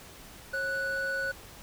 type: tone pair together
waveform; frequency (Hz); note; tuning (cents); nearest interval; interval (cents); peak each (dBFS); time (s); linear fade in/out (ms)
triangle; 543 / 1480; C#5 / F#6; -36 / 0; octave + perfect fourth; 1736; -34 / -28; 0.53-1.32; 10
effects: pink hiss -49 dBFS RMS until 1.62 s